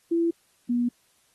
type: tone pair in turn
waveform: sine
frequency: 336 / 241.5 Hz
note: E4 / B3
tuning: +33 / -39 cents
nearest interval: tritone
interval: 572 cents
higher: first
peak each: -20 / -21 dBFS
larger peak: first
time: 0.11-0.31 / 0.69-0.89 s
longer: neither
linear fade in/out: 10 ms
effects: white hiss -65 dBFS RMS until 1.34 s + AAC 32 kbps